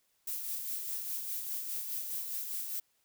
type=noise with tremolo; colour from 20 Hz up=violet; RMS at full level=-36 dBFS; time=0.27-2.8 s; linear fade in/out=5 ms; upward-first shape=sine; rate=4.9 Hz; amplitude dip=40%; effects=white hiss -74 dBFS RMS until 3.04 s